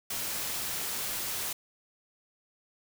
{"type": "noise", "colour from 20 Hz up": "white", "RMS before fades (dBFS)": -34, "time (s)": [0.1, 1.53], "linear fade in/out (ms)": 5, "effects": []}